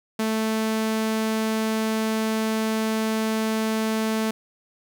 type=tone; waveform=sawtooth; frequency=220 Hz; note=A3; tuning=in tune; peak=-18 dBFS; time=0.19-4.31 s; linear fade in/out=5 ms; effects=10-bit